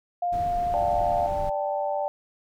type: tone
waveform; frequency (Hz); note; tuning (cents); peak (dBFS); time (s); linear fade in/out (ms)
sine; 704; F5; +14; -23; 0.22-1.27; 5
type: noise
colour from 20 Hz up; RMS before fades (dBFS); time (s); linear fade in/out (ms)
brown; -35; 0.32-1.5; 10
type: chord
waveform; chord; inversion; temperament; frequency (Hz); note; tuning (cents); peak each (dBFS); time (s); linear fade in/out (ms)
sine; D suspended fourth; none; just; 587.3 / 783.1 / 881; D5 / G5 / A5; 0 / -2 / +2; -27 / -29 / -32; 0.74-2.08; 0
effects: none